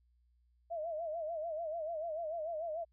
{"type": "tone with vibrato", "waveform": "sine", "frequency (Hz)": 647, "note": "E5", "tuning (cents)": -32, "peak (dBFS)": -36, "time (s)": [0.7, 2.85], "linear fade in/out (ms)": 20, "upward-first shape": "sine", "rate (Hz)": 6.8, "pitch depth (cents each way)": 110, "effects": ["added 60 Hz sine -68 dBFS peak until 2.92 s"]}